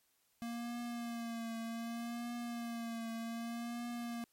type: tone with vibrato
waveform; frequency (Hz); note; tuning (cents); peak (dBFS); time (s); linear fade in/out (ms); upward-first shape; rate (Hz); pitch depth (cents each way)
square; 233.1; A#3; 0; -40; 0.42-4.24; 0; triangle; 0.65; 45
effects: white hiss -75 dBFS RMS until 4.32 s + MP3 64 kbps